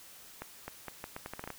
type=accelerating click train; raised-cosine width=0.5 ms; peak=-24 dBFS; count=11; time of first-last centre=0.42-1.503 s; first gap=260 ms; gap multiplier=0.78; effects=white hiss -53 dBFS RMS until 1.58 s